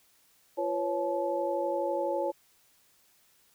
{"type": "tone cluster", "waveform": "sine", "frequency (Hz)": [343.9, 501, 553, 864], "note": ["F4", "B4", "C#5", "A5"], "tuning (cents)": [-27, 25, -4, -32], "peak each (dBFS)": [-34, -37, -30, -34], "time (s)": [0.57, 2.32], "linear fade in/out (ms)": 20, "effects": ["white hiss -65 dBFS RMS until 3.54 s"]}